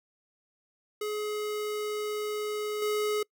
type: tone with level steps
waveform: square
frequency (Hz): 421.9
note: G#4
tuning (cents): +27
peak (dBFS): -31 / -27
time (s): 1.01-3.23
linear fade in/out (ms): 5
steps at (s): 2.82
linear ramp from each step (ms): 2
effects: noise-tail reverb RT60 0.1 s tail -26 dB re dry